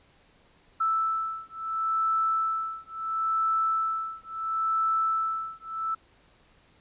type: beating tone pair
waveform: sine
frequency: 1318.5 / 1319.23 Hz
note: E6 / E6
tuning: 0 / +1 cents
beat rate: 0.73 Hz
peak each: -28 dBFS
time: 0.8-5.95 s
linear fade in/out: 10 ms
effects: pink hiss -61 dBFS RMS until 6.8 s + resampled to 8000 Hz